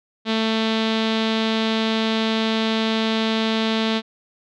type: tone with low-pass filter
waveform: sawtooth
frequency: 222 Hz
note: A3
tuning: 16 cents sharp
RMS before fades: -21 dBFS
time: 0.25-4.02 s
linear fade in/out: 50 ms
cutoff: 3700 Hz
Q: 3.6
effects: none